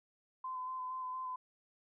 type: tone with vibrato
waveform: sine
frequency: 1024 Hz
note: C6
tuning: 38 cents flat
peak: -38 dBFS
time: 0.44-1.36 s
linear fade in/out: 5 ms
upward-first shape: square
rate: 4.3 Hz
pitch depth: 15 cents each way
effects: none